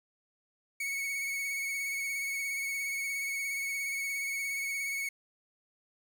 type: tone with vibrato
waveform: 45% pulse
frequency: 2217 Hz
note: C#7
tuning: in tune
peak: -32 dBFS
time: 0.8-5.09 s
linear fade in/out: 5 ms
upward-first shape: triangle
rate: 17 Hz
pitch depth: 31 cents each way
effects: 10-bit